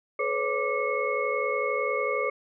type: tone cluster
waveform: sine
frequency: 429.6 / 503 / 554 / 1173 / 2181 Hz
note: A4 / B4 / C#5 / D6 / C#7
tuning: -41 / +32 / -1 / -2 / -29 cents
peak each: -31 dBFS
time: 0.19-2.3 s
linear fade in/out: 5 ms
effects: none